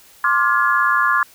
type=chord; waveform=sine; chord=D half-diminished seventh; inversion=third; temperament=just; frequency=1057.2 / 1174.7 / 1409.6 / 1691.5 Hz; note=C6 / D6 / F6 / Ab6; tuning=+18 / 0 / +16 / +31 cents; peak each=-19 dBFS; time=0.24-1.23 s; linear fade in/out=2 ms; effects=white hiss -48 dBFS RMS until 1.34 s